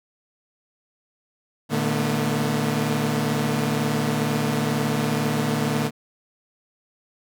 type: tone cluster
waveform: sawtooth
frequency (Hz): 113.7 / 149.3 / 219.7 / 241.8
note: A#2 / D3 / A3 / B3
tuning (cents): -43 / +29 / -2 / -36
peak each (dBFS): -28 / -21 / -22 / -23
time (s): 1.69-5.91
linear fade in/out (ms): 50
effects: none